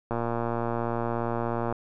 click train, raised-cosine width 1 ms, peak -15 dBFS, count 190, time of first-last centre 0.11-1.725 s, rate 117 Hz, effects none

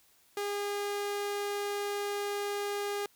sawtooth tone, 407.3 Hz, G#4, 34 cents flat, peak -28 dBFS, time 0.37-3.06 s, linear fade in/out 2 ms, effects white hiss -65 dBFS RMS until 3.15 s

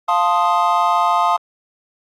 triangle chord, F dominant seventh, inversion none, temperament equal, 698.5 / 880 / 1046.5 / 1244.5 Hz, F5 / A5 / C6 / Eb6, 0 / 0 / 0 / 0 cents, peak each -17 dBFS, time 0.08-1.37 s, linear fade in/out 10 ms, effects Opus 48 kbps

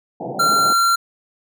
white band-pass noise, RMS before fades -28 dBFS, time 0.2-0.73 s, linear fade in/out 5 ms, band 120 to 840 Hz, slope 96 dB/octave
square tone, 1370 Hz, F6, 34 cents flat, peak -14 dBFS, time 0.39-0.96 s, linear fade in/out 10 ms
effects none

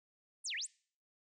sine exponential two-way sweep, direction down then up, 10000 to 1714 to 10000 Hz, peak -37 dBFS, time 0.44-0.67 s, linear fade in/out 20 ms, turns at 0.55 s, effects noise-tail reverb RT60 0.5 s tail -25 dB re dry

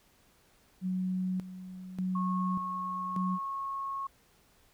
sine tone with tremolo, 185 Hz, F#3, in tune, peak -29 dBFS, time 0.81-3.39 s, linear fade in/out 50 ms, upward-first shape square, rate 0.85 Hz, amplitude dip 75%
sine tone, 1094 Hz, C#6, 23 cents flat, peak -33 dBFS, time 2.15-4.07 s, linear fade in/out 5 ms
effects pink hiss -65 dBFS RMS until 4.73 s

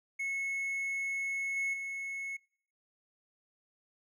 triangle tone with level steps, 2190 Hz, C#7, 22 cents flat, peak -31 / -29 / -35 dBFS, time 0.19-2.37 s, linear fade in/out 10 ms, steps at 1.56 / 1.73 s, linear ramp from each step 10 ms, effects noise-tail reverb RT60 0.6 s tail -24 dB re dry

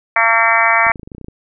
harmonic tone, 227.7 Hz, A#3, 40 cents flat, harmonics 3 / 4 / 5 / 6 / 7 / 8 / 9 / 10, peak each -19 / -18 / -18 / -19 / -22 / -17 / -17 / -18 dBFS, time 0.16-0.92 s, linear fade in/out 2 ms
clicks, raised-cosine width 3 ms, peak -20 dBFS, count 12, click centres 0.867 / 0.899 / 0.958 / 0.996 / 1.032 / 1.075 / 1.118 / 1.149 / 1.182 / 1.213 / 1.245 / 1.284 s
effects none

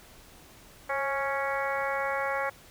harmonic tone with a mistuned harmonic, 277.2 Hz, C#4, in tune, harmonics 2 / 3 / 4 / 5 / 6 / 7 / 8, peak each -32 / -34 / -35 / -36 / -37 / -37 / -38 dBFS, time 0.89-2.5 s, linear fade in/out 10 ms, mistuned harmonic 2, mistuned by -28 cents, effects pink hiss -53 dBFS RMS until 2.7 s

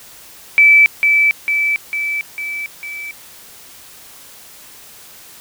sine tone with echo, 2313 Hz, D7, 27 cents flat, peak -5 dBFS, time 0.58-0.86 s, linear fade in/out 0 ms, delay 450 ms, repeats 5, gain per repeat -4 dB, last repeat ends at 3.11 s, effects white hiss -40 dBFS RMS until 5.4 s

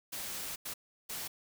white noise bursts at uneven times, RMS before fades -40 dBFS, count 3, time 0.12-0.56 / 0.65-0.74 / 1.09-1.28 s, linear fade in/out 10 ms, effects none

